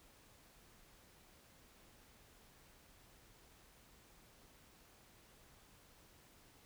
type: silence
effects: pink hiss -65 dBFS RMS until 6.65 s